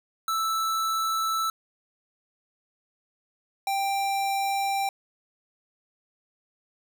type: tone pair in turn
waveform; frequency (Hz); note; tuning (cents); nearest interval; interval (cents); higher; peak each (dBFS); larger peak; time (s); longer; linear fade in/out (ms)
square; 1318.5 / 787.3; E6 / G5; 0 / +7; major sixth; 893; first; -25; neither; 0.28-1.5 / 3.67-4.89; neither; 2
effects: none